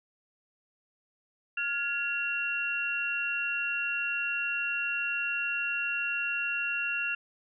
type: tone cluster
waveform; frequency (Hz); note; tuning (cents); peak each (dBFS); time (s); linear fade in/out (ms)
sine; 1413 / 1681 / 2740; F6 / G#6 / F7; +20 / +20 / -34; -34 / -37 / -30; 1.57-7.15; 5
effects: none